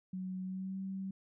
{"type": "tone with pitch glide", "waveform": "sine", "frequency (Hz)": [186, 192], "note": ["F#3", "G3"], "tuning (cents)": [9, -36], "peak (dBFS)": -37, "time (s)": [0.13, 1.11], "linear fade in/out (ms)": 5, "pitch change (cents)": 55, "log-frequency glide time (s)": [0.43, 0.79], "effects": []}